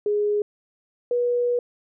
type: tone pair in turn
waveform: sine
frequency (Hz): 415.3 / 485.3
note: G#4 / B4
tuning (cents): 0 / -30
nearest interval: minor third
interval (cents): 270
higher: second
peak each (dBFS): -19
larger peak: neither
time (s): 0.06-0.42 / 1.11-1.59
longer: second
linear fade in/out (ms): 2
effects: none